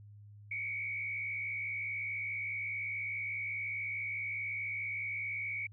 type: tone with frequency modulation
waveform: sine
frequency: 2253 Hz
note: C#7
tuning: 28 cents sharp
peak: -35 dBFS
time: 0.51-5.67 s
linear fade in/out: 5 ms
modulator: 64.8 Hz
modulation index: 1.2
effects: added 103 Hz sine -51 dBFS peak until 5.72 s